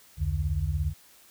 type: tone cluster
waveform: sine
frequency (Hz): 67.1 / 84.2 / 147.5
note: C2 / E2 / D3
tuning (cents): +44 / +37 / +8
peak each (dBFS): -29 / -28 / -32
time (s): 0.17-0.94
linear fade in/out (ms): 50
effects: white hiss -56 dBFS RMS until 1.3 s